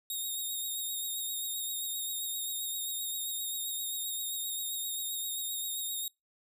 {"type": "tone with vibrato", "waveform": "5% pulse", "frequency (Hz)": 3729, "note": "A#7", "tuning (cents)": 0, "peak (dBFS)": -27, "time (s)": [0.1, 6.08], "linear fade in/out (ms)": 2, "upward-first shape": "sine", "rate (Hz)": 7.6, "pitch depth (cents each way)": 31, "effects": ["noise-tail reverb RT60 0.2 s tail -25 dB re dry"]}